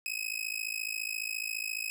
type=tone with amplitude modulation; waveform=sawtooth; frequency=2546 Hz; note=D#7; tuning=39 cents sharp; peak=-26 dBFS; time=0.06-1.9 s; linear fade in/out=0 ms; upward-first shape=sine; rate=54.5 Hz; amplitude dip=95%; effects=none